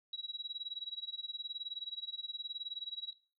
sine tone with tremolo, 3880 Hz, B7, 31 cents flat, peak -36 dBFS, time 0.13-3.13 s, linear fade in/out 2 ms, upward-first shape sine, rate 19 Hz, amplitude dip 95%, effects noise-tail reverb RT60 0.4 s tail -17 dB re dry

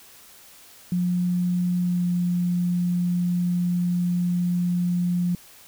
sine tone with pitch glide, 178.2 to 176.66 Hz, F3 to F3, +35 to +20 cents, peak -20 dBFS, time 0.92-5.35 s, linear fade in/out 2 ms, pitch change -15 cents, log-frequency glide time 1.79-2.06 s, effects white hiss -49 dBFS RMS until 5.67 s

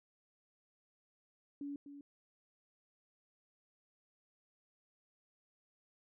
sine tone with echo, 284.4 Hz, C#4, 45 cents sharp, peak -40 dBFS, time 1.61-1.76 s, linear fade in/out 2 ms, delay 250 ms, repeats 1, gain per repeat -9 dB, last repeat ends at 2.01 s, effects none

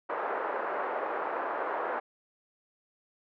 pink band-pass noise, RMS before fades -33 dBFS, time 0.09-2 s, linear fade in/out 10 ms, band 440 to 1500 Hz, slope 24 dB/octave, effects none

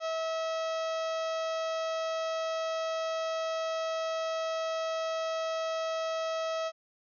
harmonic tone, 647 Hz, E5, 32 cents flat, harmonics 1 / 2 / 3 / 4 / 5 / 6 / 7 / 8 / 9 / 10, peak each -31 / -37 / -46 / -47 / -46 / -50 / -53 / -50 / -55 / -54 dBFS, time 0-6.72 s, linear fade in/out 50 ms, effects none

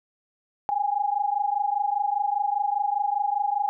sine tone pair together, 805.6 / 830.6 Hz, G5 / G#5, +47 / 0 cents, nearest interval minor second, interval 53 cents, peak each -25 dBFS, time 0.69-3.69 s, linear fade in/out 0 ms, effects none

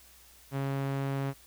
sawtooth tone with low-pass filter, 137.3 Hz, C#3, 16 cents flat, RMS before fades -32 dBFS, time 0.51-1.34 s, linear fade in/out 50 ms, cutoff 2700 Hz, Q 0.56, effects added 60 Hz sine -62 dBFS peak until 1.46 s + white hiss -57 dBFS RMS until 1.46 s

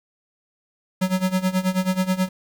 square tone with tremolo, 185.9 Hz, F#3, 8 cents sharp, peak -17 dBFS, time 1.01-2.29 s, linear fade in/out 10 ms, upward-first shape sine, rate 9.3 Hz, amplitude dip 85%, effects 8-bit

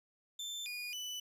30% pulse tone with pitch steps, 3548 / 2445 / 2985 Hz, A7 / D#7 / F#7, +14 / -31 / +15 cents, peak -37 dBFS, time 0.39-1.2 s, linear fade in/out 5 ms, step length 270 ms, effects resampled to 32000 Hz

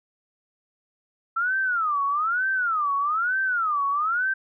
sine tone with vibrato, 1318.5 Hz, E6, in tune, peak -21 dBFS, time 1.36-4.34 s, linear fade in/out 10 ms, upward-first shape sine, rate 1.1 Hz, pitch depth 290 cents each way, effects none

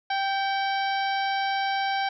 harmonic tone with a mistuned harmonic, 784 Hz, G5, in tune, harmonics 1 / 2 / 3 / 4 / 5 / 6 / 7, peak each -25 / -31 / -35 / -37 / -39 / -41 / -42 dBFS, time 0.1-2.09 s, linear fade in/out 5 ms, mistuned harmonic 3, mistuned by -48 cents, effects none

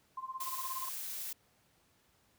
sine tone with tremolo, 1046.5 Hz, C6, in tune, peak -36 dBFS, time 0.17-0.89 s, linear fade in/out 5 ms, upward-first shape sine, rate 17 Hz, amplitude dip 85%
blue noise, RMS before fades -41 dBFS, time 0.4-1.33 s, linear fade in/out 5 ms
effects pink hiss -70 dBFS RMS until 2.38 s + high-pass 60 Hz 12 dB/octave

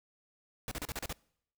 pink noise bursts, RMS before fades -38 dBFS, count 7, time 0.68-1.127 s, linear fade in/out 0 ms, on 33 ms, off 36 ms, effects noise-tail reverb RT60 0.7 s tail -25 dB re dry

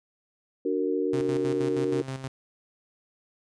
sine chord, D augmented, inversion none, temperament equal with one note detuned, 293.7 / 370 / 461.1 Hz, D4 / F#4 / A#4, 0 / 0 / -19 cents, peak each -29 / -28 / -28 dBFS, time 0.65-2.02 s, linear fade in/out 5 ms
sawtooth tone with tremolo, 132.7 Hz, C3, 25 cents sharp, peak -27 dBFS, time 1.13-2.28 s, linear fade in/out 5 ms, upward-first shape square, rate 6.3 Hz, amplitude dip 60%
effects resampled to 22050 Hz

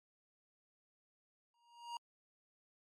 square tone with exponential growth, 945 Hz, A#5, 23 cents sharp, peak -40 dBFS, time 1.54-1.97 s, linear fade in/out 2 ms, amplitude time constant 92 ms, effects low-pass 7000 Hz 12 dB/octave + AAC 64 kbps

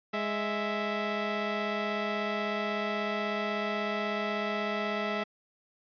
15% pulse tone pair together, 207.7 / 659.4 Hz, G#3 / E5, 0 / 0 cents, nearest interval octave + minor sixth, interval 2000 cents, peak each -26 dBFS, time 0.13-5.24 s, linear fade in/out 10 ms, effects resampled to 11025 Hz

